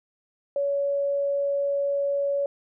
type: tone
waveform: sine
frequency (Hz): 563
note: C#5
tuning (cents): +27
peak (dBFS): -22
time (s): 0.56-2.46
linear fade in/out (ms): 2
effects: none